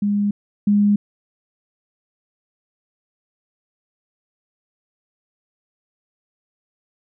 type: tone pair in turn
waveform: sine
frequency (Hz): 204.4 / 205.2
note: G#3 / G#3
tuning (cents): -27 / -21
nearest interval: unison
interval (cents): 6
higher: second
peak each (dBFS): -16 / -12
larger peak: second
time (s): 0.02-0.31 / 0.67-0.96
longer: neither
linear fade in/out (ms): 5
effects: none